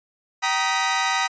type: tone cluster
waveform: sawtooth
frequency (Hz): 770 / 940 / 1249 / 1969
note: G5 / A#5 / D#6 / B6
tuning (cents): -31 / +14 / +6 / -6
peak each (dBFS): -22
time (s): 0.42-1.28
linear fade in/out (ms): 20
effects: resampled to 16000 Hz